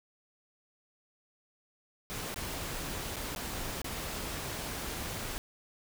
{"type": "noise with dropouts", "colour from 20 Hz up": "pink", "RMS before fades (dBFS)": -38, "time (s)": [2.1, 5.38], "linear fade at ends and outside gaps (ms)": 0, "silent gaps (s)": [[2.343, 2.36], [3.16, 3.166], [3.35, 3.361], [3.817, 3.844]], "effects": []}